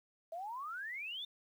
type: exponential sweep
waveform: sine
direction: up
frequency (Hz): 640 to 3652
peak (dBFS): -40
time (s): 0.32-1.25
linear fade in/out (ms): 5
effects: 11-bit